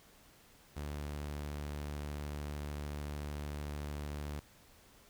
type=tone; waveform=sawtooth; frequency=73.42 Hz; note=D2; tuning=in tune; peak=-35 dBFS; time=0.76-4.4 s; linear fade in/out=10 ms; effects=pink hiss -62 dBFS RMS until 5.09 s